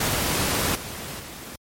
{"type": "noise with level steps", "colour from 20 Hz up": "pink", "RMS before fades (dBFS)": [-23, -34, -38], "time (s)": [0, 1.56], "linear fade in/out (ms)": 5, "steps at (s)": [0.75, 1.19], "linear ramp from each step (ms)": 5, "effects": ["high-pass 60 Hz 12 dB/octave", "MP3 64 kbps"]}